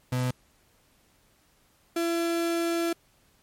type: tone pair in turn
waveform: 35% pulse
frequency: 126.2 / 336.9 Hz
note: B2 / E4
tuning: +38 / +38 cents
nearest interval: octave + perfect fourth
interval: 1700 cents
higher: second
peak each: -23 dBFS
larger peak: neither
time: 0.12-0.31 / 1.96-2.93 s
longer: second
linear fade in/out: 5 ms
effects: pink hiss -64 dBFS RMS until 3.42 s + MP3 64 kbps